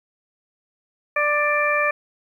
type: harmonic tone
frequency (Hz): 590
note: D5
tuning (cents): +8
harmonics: 1 / 2 / 3 / 4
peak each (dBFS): -23 / -23 / -23 / -23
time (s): 1.16-1.91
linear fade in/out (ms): 5
effects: 9-bit